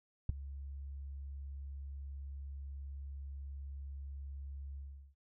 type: tone with ADSR envelope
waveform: sine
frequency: 69.3 Hz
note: C#2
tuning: in tune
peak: -23 dBFS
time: 0.29-5.15 s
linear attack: 4 ms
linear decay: 9 ms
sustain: -19 dB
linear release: 380 ms
effects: none